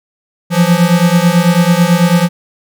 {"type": "beating tone pair", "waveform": "square", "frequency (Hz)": [169.1, 178.2], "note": ["E3", "F3"], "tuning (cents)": [44, 35], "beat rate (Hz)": 9.1, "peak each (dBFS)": -11, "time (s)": [0.5, 2.29], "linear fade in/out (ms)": 50, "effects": []}